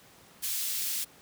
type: high-pass noise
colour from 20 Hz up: white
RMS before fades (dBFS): -32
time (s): 0.42-1.05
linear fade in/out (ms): 20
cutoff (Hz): 2900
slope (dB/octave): 12
effects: pink hiss -56 dBFS RMS until 1.21 s + high-pass 100 Hz 12 dB/octave